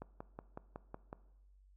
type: click train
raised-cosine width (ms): 1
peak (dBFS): -30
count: 7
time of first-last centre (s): 0.02-1.129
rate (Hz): 5.41
effects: noise-tail reverb RT60 0.9 s tail -18 dB re dry + added 48 Hz sine -61 dBFS peak until 1.76 s